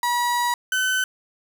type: tone pair in turn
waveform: 35% pulse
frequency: 965 / 1518.2 Hz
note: B5 / F#6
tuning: -40 / +44 cents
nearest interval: minor sixth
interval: 784 cents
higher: second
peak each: -18 dBFS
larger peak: neither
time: 0.03-0.54 / 0.72-1.04 s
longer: first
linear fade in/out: 2 ms
effects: none